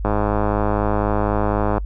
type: click train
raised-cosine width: 1 ms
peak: -6 dBFS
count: 181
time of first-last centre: 0.05-1.781 s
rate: 104 Hz
effects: noise-tail reverb RT60 0.1 s tail -25 dB re dry + added 50 Hz sine -23 dBFS peak until 1.85 s